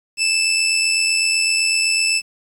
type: tone with amplitude modulation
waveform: 20% pulse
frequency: 2637 Hz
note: E7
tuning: in tune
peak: -9 dBFS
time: 0.17-2.22 s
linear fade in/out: 50 ms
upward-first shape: sine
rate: 87.9 Hz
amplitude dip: 40%
effects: low-pass 12000 Hz 12 dB/octave + 8-bit